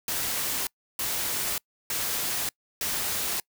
white noise bursts, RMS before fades -29 dBFS, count 4, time 0.08-3.4 s, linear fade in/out 2 ms, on 590 ms, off 320 ms, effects noise-tail reverb RT60 0.1 s tail -26 dB re dry

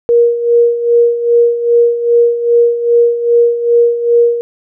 sine tone with tremolo, 472.5 Hz, A#4, 23 cents sharp, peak -4 dBFS, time 0.09-4.41 s, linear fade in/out 0 ms, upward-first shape sine, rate 2.5 Hz, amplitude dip 70%, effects none

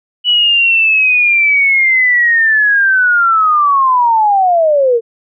sine linear sweep, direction down, 2960 to 446.9 Hz, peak -7 dBFS, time 0.24-5.01 s, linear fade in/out 50 ms, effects none

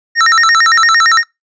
square tone with vibrato, 1566 Hz, G6, 2 cents flat, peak -7 dBFS, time 0.15-1.24 s, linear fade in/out 50 ms, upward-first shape square, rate 8.8 Hz, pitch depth 290 cents each way, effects noise-tail reverb RT60 0.2 s tail -24 dB re dry + resampled to 16000 Hz

